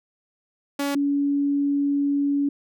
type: tone pair in turn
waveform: sawtooth / sine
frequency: 282.3 / 283.5 Hz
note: C#4 / C#4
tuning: +32 / +39 cents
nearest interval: unison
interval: 7 cents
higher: second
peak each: -19 dBFS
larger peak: neither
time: 0.79-0.95 / 0.95-2.49 s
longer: second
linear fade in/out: 5 ms
effects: none